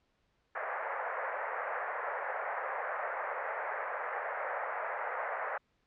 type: band-pass noise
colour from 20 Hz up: pink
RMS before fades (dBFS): -37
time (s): 0.55-5.58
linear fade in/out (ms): 5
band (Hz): 510 to 2000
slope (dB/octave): 48
effects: pink hiss -75 dBFS RMS until 5.86 s + low-pass 4000 Hz 12 dB/octave